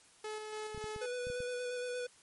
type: tone with tremolo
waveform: sawtooth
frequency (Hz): 429.2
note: A4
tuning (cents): -43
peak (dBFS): -35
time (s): 0.24-1.06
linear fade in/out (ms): 5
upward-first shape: square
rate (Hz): 3.5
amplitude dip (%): 30
type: clicks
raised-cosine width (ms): 5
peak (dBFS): -35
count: 7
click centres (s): 0.747 / 0.777 / 0.842 / 0.962 / 1.27 / 1.301 / 1.404
type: tone with vibrato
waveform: square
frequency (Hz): 493.9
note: B4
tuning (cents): 0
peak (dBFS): -37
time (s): 1.01-2.07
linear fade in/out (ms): 10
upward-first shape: square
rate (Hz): 8.6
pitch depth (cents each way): 12
effects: white hiss -62 dBFS RMS until 2.22 s + MP3 48 kbps